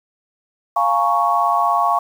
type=chord; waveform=sine; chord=Bb minor seventh; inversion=second; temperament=equal with one note detuned; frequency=698.5 / 836.4 / 932.3 / 1108.7 Hz; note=F5 / Ab5 / Bb5 / Db6; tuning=0 / +12 / 0 / 0 cents; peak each=-19 / -21 / -23 / -17 dBFS; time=0.76-1.99 s; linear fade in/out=5 ms; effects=7-bit